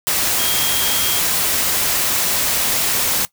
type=tone in noise; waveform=sine; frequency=3242 Hz; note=G#7; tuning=42 cents flat; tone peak=-23 dBFS; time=0.39-1.19 s; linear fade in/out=0 ms; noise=white; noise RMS=-18 dBFS; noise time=0.07-3.25 s; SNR=-8 dB; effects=noise-tail reverb RT60 0.1 s tail -18 dB re dry